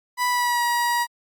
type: tone with pitch glide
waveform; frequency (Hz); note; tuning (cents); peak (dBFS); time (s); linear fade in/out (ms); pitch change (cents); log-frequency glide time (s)
30% pulse; 987.8 to 956.9; B5 to A#5; 0 to +45; -17; 0.17-1.07; 50; -55; 0.28-0.62
effects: Opus 48 kbps